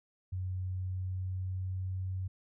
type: tone with pitch glide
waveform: sine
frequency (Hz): 92.5 to 93.57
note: F#2 to F#2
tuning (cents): 0 to +20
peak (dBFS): -33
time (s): 0.32-2.28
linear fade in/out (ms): 10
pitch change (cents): +20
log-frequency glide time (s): 0.65-2.08
effects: none